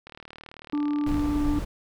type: click train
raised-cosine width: 0.3 ms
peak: -26 dBFS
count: 44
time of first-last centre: 0.07-1.196 s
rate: 38.2 Hz
type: harmonic tone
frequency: 293.7 Hz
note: D4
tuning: in tune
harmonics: 1 / 3 / 4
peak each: -23 / -42 / -42 dBFS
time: 0.73-1.59 s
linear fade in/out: 2 ms
type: noise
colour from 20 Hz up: brown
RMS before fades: -29 dBFS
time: 1.06-1.65 s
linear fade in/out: 10 ms
effects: none